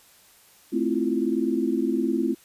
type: chord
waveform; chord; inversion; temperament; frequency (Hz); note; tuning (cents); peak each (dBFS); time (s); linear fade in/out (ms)
sine; F major seventh; first; equal; 220 / 261.6 / 329.6 / 349.2; A3 / C4 / E4 / F4; 0 / 0 / 0 / 0; -28 / -26 / -26 / -28; 0.72-2.35; 20
effects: white hiss -55 dBFS RMS until 2.44 s + resampled to 32000 Hz